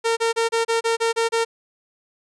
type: tone bursts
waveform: sawtooth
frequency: 457.6 Hz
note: A#4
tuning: 32 cents flat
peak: -14 dBFS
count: 9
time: 0.04-1.45 s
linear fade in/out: 20 ms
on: 130 ms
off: 30 ms
effects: resampled to 22050 Hz